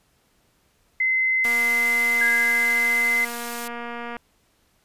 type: tone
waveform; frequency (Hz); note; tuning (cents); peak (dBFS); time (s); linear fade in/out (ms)
sine; 2056; C7; -31; -18; 1-3.25; 5
type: high-pass noise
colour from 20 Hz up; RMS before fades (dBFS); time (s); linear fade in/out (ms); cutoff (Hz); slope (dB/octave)
white; -35; 1.44-3.68; 5; 2400; 48
type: click train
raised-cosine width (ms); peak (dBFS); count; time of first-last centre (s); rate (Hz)
0.5; -19; 645; 1.45-4.167; 237
type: tone with exponential decay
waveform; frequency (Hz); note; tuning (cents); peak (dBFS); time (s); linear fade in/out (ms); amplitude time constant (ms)
sine; 1645; G#6; -17; -19; 2.21-3.87; 5; 360
effects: pink hiss -64 dBFS RMS until 4.84 s + resampled to 32000 Hz